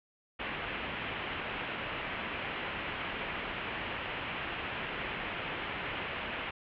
white low-pass noise, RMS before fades -38 dBFS, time 0.39-6.51 s, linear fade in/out 10 ms, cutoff 3000 Hz, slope 48 dB/octave, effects none

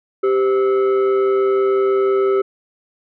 sine tone with frequency modulation, 392 Hz, G4, in tune, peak -11 dBFS, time 0.23-2.42 s, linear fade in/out 10 ms, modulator 910 Hz, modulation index 0.5, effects tanh soft clip ceiling -11 dBFS

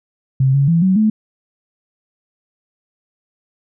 sine tone with pitch steps, 132.9 / 139.2 / 167.2 / 188.1 / 216.1 Hz, C3 / C#3 / E3 / F#3 / A3, +27 / +8 / +25 / +29 / -31 cents, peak -10 dBFS, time 0.4-1.1 s, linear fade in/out 5 ms, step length 140 ms, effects none

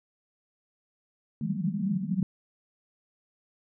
white band-pass noise, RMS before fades -29 dBFS, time 1.41-2.23 s, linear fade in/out 2 ms, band 160 to 210 Hz, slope 96 dB/octave, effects none

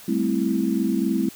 sine chord, A minor seventh, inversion third, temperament equal with one note detuned, 196.79 / 220 / 261.6 / 329.6 Hz, G3 / A3 / C4 / E4, +7 / 0 / 0 / 0 cents, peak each -25 dBFS, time 0.08-1.29 s, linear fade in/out 5 ms, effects white hiss -44 dBFS RMS until 1.35 s

